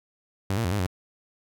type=tone with pitch steps; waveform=sawtooth; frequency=97.2 / 115.2 / 87.9 / 103.2 / 91.1 Hz; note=G2 / A#2 / F2 / G#2 / F#2; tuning=-14 / -20 / +12 / -10 / -26 cents; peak=-20 dBFS; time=0.5-0.865 s; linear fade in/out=0 ms; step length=73 ms; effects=none